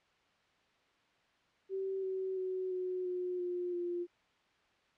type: tone with pitch steps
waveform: sine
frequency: 384.6 / 378.6 / 372.8 / 367 / 361.3 / 355.7 / 350.2 Hz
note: G4 / F#4 / F#4 / F#4 / F#4 / F4 / F4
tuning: -33 / +40 / +13 / -14 / -41 / +32 / +5 cents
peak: -34 dBFS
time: 1.69-4.07 s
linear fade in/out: 50 ms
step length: 340 ms
effects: white hiss -70 dBFS RMS until 4.97 s + low-pass 3000 Hz 12 dB/octave